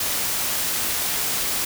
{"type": "noise", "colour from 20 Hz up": "white", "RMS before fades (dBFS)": -24, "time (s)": [0, 1.65], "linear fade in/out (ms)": 5, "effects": []}